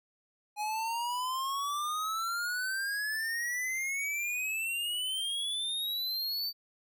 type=exponential sweep; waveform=square; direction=up; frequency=830.6 to 4612 Hz; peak=-32 dBFS; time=0.56-6.53 s; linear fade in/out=50 ms; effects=none